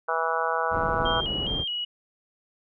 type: harmonic tone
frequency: 163.5 Hz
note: E3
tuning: 14 cents flat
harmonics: 3 / 4 / 5 / 6 / 7 / 8 / 9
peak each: -31 / -31 / -31 / -31 / -31 / -31 / -31 dBFS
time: 0.08-1.21 s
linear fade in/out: 10 ms
type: low-pass noise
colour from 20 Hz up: pink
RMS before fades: -32 dBFS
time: 0.7-1.65 s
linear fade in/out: 50 ms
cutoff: 640 Hz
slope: 12 dB/octave
type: tone with vibrato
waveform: sine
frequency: 3050 Hz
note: G7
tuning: 48 cents flat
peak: -27 dBFS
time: 1.05-1.85 s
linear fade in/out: 10 ms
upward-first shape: square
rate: 2.4 Hz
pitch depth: 78 cents each way
effects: none